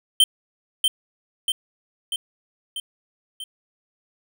square tone with echo, 3116 Hz, G7, 11 cents flat, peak -12 dBFS, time 0.2-0.24 s, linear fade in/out 2 ms, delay 640 ms, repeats 5, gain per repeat -4 dB, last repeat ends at 3.44 s, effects none

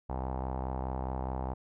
sawtooth tone with low-pass filter, 64.8 Hz, C2, 16 cents flat, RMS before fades -35 dBFS, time 0.09-1.54 s, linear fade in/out 10 ms, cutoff 850 Hz, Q 4.1, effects none

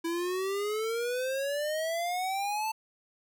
square exponential sweep, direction up, 329.6 to 891 Hz, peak -30 dBFS, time 0.04-2.72 s, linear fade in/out 10 ms, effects none

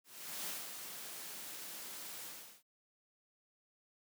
white noise with ADSR envelope, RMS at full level -41 dBFS, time 0.04-2.63 s, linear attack 430 ms, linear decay 200 ms, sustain -6 dB, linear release 380 ms, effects high-pass 150 Hz 12 dB/octave

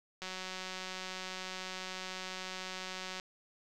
click train, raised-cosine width 0.2 ms, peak -24 dBFS, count 555, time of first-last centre 0.22-3.198 s, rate 186 Hz, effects none

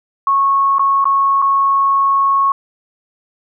sine tone with dropouts, 1100 Hz, C#6, 14 cents flat, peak -10 dBFS, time 0.27-2.52 s, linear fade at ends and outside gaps 2 ms, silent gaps 0.784-0.794 / 1.043-1.054 / 1.419-1.423 s, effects none

